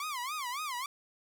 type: tone with vibrato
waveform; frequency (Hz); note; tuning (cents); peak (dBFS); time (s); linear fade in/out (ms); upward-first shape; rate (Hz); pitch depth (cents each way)
sawtooth; 1100; C#6; -14; -31; 0-0.86; 2; sine; 3.6; 230
effects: none